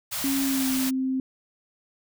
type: band-stop noise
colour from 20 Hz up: white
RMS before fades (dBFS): -30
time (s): 0.11-0.91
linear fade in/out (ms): 20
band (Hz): 200 to 530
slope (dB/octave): 96
type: tone with pitch glide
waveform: sine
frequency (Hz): 272.6 to 261.9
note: C#4 to C4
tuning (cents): -29 to +2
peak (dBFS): -23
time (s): 0.24-1.2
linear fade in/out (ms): 2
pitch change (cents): -69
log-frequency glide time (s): 0.44-0.69
effects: none